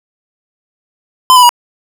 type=tone with pitch steps; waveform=square; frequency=1023 / 993.3 / 964.5 Hz; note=C6 / B5 / B5; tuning=-39 / +10 / -41 cents; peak=-3 dBFS; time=1.3-1.492 s; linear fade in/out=0 ms; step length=64 ms; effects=none